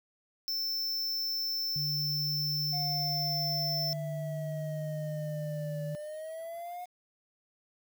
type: tone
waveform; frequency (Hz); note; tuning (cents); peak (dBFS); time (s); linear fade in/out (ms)
square; 5330; E8; +18; -31; 0.48-3.93; 0
type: tone with pitch glide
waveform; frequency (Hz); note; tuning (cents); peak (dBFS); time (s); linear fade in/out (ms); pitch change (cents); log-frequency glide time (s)
sine; 146.83 to 152.8; D3 to D#3; 0 to -31; -34; 1.76-5.95; 0; +69; 2.05-5.27
type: exponential two-way sweep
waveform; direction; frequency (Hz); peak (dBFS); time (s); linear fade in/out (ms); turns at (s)
triangle; down then up; 724 to 580 to 724; -36; 2.72-6.86; 20; 5.86
effects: 9-bit